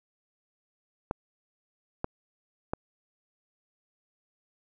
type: clicks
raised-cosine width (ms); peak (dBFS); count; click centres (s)
1; -15; 3; 1.111 / 2.044 / 2.735
effects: none